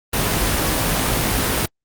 pink noise with comb filter, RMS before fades -19 dBFS, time 0.13-1.66 s, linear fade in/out 5 ms, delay 19 ms, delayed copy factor +0.55, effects Opus 24 kbps

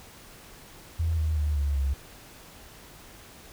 sine tone with pitch steps, 81.9 / 78.2 / 74.67 / 71.3 / 68.08 Hz, E2 / D#2 / D2 / C#2 / C#2, -11 / +9 / +29 / +49 / -31 cents, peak -23 dBFS, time 0.99-1.94 s, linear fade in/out 10 ms, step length 190 ms, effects pink hiss -49 dBFS RMS until 3.52 s

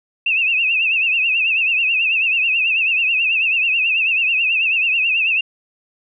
sine tone with vibrato, 2637 Hz, E7, in tune, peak -14 dBFS, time 0.26-5.41 s, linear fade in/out 5 ms, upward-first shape triangle, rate 9.2 Hz, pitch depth 120 cents each way, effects none

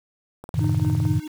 click train, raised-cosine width 1 ms, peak -23 dBFS, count 13, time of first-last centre 0.44-1.052 s, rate 19.6 Hz
sine chord, F# diminished seventh, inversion none, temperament equal, 92.5 / 110 / 130.81 / 155.56 Hz, F#2 / A2 / C3 / Eb3, 0 / 0 / 0 / 0 cents, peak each -25 / -23 / -25 / -24 dBFS, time 0.54-1.2 s, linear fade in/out 10 ms
triangle tone with tremolo, 307.1 Hz, D#4, 23 cents flat, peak -23 dBFS, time 0.6-1.28 s, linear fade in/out 10 ms, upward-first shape triangle, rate 4.5 Hz, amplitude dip 75%
effects 7-bit

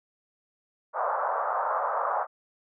white band-pass noise, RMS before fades -28 dBFS, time 0.93-2.27 s, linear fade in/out 50 ms, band 540 to 1300 Hz, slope 48 dB/octave, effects none

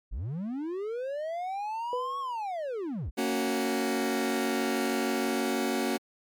triangle linear two-way sweep, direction up then down, 35.55 to 1117 to 35.55 Hz, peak -29 dBFS, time 0.11-3.11 s, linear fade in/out 20 ms, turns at 2.19 s
sine tone with exponential decay, 493.9 Hz, B4, in tune, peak -27 dBFS, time 1.93-2.44 s, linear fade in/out 1 ms, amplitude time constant 110 ms
sawtooth chord, F# major, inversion first, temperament just, 231.2 / 277.5 / 370 Hz, A#3 / C#4 / F#4, -14 / +2 / 0 cents, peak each -27 dBFS, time 3.17-5.98 s, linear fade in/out 20 ms
effects MP3 96 kbps

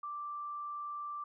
sine tone, 1174.7 Hz, D6, in tune, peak -38 dBFS, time 0.03-1.24 s, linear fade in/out 5 ms, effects none

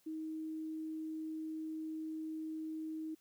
sine tone, 315.7 Hz, D#4, 25 cents sharp, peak -39 dBFS, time 0.06-3.15 s, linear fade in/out 10 ms, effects white hiss -72 dBFS RMS until 3.2 s

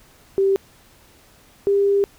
sine tone pair in turn, 390 / 399.6 Hz, G4 / G4, -9 / +33 cents, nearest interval unison, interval 42 cents, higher second, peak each -14 dBFS, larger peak neither, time 0.38-0.56 / 1.67-2.04 s, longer second, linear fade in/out 0 ms, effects pink hiss -52 dBFS RMS until 2.18 s

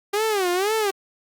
sawtooth tone with vibrato, 395.1 Hz, G4, 14 cents sharp, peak -16 dBFS, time 0.13-0.91 s, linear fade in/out 10 ms, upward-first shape sine, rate 2 Hz, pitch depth 200 cents each way, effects Opus 48 kbps

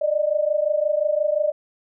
sine tone pair together, 589.3 / 615 Hz, D5 / D#5, +6 / -20 cents, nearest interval minor second, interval 74 cents, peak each -21 dBFS, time 0.01-1.52 s, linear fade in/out 10 ms, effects none

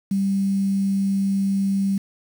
sine tone with quantisation, 196 Hz, G3, in tune, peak -18 dBFS, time 0.11-1.98 s, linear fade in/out 5 ms, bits 7, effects none

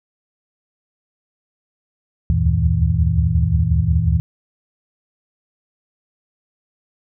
sine tone cluster, 72.7 / 78.2 / 89.5 / 114.2 / 160.7 Hz, D2 / D#2 / F2 / A#2 / E3, -17 / +9 / +43 / -35 / -44 cents, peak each -20 dBFS, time 2.3-4.2 s, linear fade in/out 0 ms, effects none

